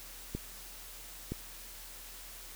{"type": "clicks", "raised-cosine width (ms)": 3, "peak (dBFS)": -22, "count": 2, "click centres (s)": [0.35, 1.32], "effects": ["added 40 Hz sine -53 dBFS peak until 2.55 s", "white hiss -49 dBFS RMS until 2.55 s"]}